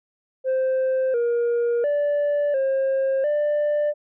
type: tone with pitch steps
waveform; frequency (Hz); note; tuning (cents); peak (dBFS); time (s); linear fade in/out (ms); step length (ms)
sine; 522 / 473.5 / 582 / 536 / 592; C5 / A#4 / D5 / C5 / D5; -4 / +27 / -16 / +42 / +14; -16; 0.44-3.94; 50; 700
effects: tanh soft clip ceiling -18 dBFS